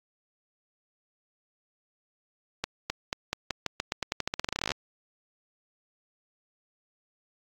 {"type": "accelerating click train", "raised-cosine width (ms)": 0.2, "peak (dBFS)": -11, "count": 26, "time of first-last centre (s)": [2.64, 4.718], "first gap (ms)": 260, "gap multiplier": 0.88, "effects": ["AAC 48 kbps"]}